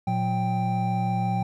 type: tone cluster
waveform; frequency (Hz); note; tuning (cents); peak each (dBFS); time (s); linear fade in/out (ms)
triangle; 116.2 / 182 / 786; A#2 / F#3 / G5; -5 / -28 / +4; -25; 0.07-1.43; 5
effects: none